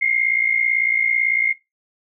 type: tone pair together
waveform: sine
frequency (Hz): 2104 / 2162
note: C7 / C#7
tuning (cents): +9 / -44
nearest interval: unison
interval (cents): 47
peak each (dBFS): -19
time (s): 0.01-1.53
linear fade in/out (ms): 10
effects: noise-tail reverb RT60 0.2 s tail -18 dB re dry